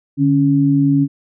sine tone pair together, 146.83 / 278.3 Hz, D3 / C#4, 0 / +7 cents, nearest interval major seventh, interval 1107 cents, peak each -15 / -12 dBFS, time 0.17-1.08 s, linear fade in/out 50 ms, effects none

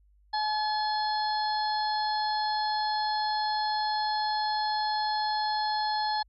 harmonic tone, 854 Hz, G#5, 48 cents sharp, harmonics 1 / 2 / 4 / 5 / 6, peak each -27 / -37 / -43 / -34 / -44 dBFS, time 0.33-6.23 s, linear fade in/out 10 ms, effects added 50 Hz sine -59 dBFS peak until 6.28 s

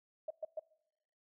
sine tone bursts, 627 Hz, D#5, 13 cents sharp, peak -36 dBFS, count 3, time 0.28-0.595 s, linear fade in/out 5 ms, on 25 ms, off 120 ms, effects noise-tail reverb RT60 0.9 s tail -23 dB re dry

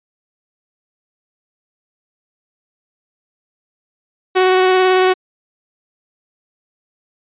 sawtooth tone with vibrato, 371.7 Hz, F#4, 8 cents sharp, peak -6 dBFS, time 4.35-5.14 s, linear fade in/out 20 ms, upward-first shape square, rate 18 Hz, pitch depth 10 cents each way, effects resampled to 8000 Hz

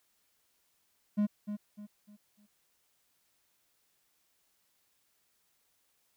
triangle tone with echo, 207.7 Hz, G#3, in tune, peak -23 dBFS, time 1.17-1.27 s, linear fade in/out 20 ms, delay 300 ms, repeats 4, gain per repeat -9 dB, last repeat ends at 2.47 s, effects white hiss -74 dBFS RMS until 6.16 s

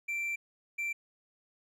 triangle tone bursts at uneven times, 2349 Hz, D7, in tune, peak -30 dBFS, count 2, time 0.08-0.36 / 0.78-0.93 s, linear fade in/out 10 ms, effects none

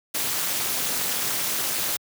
white noise with amplitude modulation, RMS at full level -22 dBFS, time 0.14-1.97 s, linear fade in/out 10 ms, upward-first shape sine, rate 260 Hz, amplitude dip 90%, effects high-pass 100 Hz 12 dB/octave

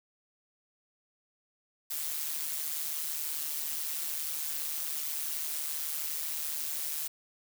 blue noise with amplitude modulation, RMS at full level -32 dBFS, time 1.9-7.08 s, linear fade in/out 10 ms, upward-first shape sine, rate 152 Hz, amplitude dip 65%, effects none

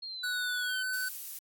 sine linear sweep, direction down, 4287 to 3038 Hz, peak -38 dBFS, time 0.02-0.83 s, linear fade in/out 10 ms
square tone with pitch glide, 1480 to 1512 Hz, F#6 to F#6, 0 to +37 cents, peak -32 dBFS, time 0.23-1.09 s, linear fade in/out 10 ms, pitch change +37 cents, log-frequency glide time 0.65-0.74 s
violet noise, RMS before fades -40 dBFS, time 0.93-1.39 s, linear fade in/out 5 ms
effects AAC 64 kbps

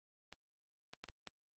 clicks, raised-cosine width 0.2 ms, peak -29 / -29 / -26 / -29 / -26 dBFS, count 5, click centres 0.326 / 0.935 / 1.04 / 1.087 / 1.273 s, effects high-pass 100 Hz 12 dB/octave + Opus 24 kbps

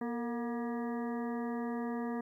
harmonic tone with a mistuned harmonic, 238.6 Hz, A#3, 41 cents sharp, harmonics 1 / 2 / 3 / 4 / 5 / 7 / 8, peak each -35 / -41 / -45 / -47 / -49 / -52 / -53 dBFS, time 0.01-2.21 s, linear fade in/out 5 ms, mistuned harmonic 2, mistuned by -63 cents, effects 12-bit

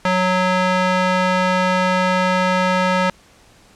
square tone with band-pass filter, 184.1 Hz, F#3, 8 cents flat, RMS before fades -17 dBFS, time 0.05-3.1 s, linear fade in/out 2 ms, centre 1300 Hz, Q 0.71, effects pink hiss -50 dBFS RMS until 3.75 s + low-pass 9000 Hz 12 dB/octave

